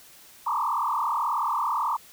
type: tone with frequency modulation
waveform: sine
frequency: 1053 Hz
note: C6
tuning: 11 cents sharp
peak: -23 dBFS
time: 0.46-1.97 s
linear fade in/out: 10 ms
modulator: 38.4 Hz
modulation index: 4.3
effects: white hiss -51 dBFS RMS until 2.12 s